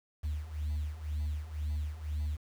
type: beating tone pair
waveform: sine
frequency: 74 / 76 Hz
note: D2 / D#2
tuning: +14 / -40 cents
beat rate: 2 Hz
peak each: -36 / -33 dBFS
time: 0.23-2.37 s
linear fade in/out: 20 ms
effects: tanh soft clip ceiling -28 dBFS + 9-bit